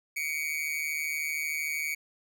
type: tone with amplitude modulation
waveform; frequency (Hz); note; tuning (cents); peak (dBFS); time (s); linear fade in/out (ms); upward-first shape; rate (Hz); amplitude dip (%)
45% pulse; 2254; C#7; +28; -26; 0.16-1.95; 10; sine; 153; 80
effects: none